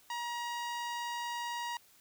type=tone with notch filter; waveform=sawtooth; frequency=951 Hz; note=A#5; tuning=34 cents sharp; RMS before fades=-38 dBFS; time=0.1-1.77 s; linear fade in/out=2 ms; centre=11000 Hz; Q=1; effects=white hiss -63 dBFS RMS until 2 s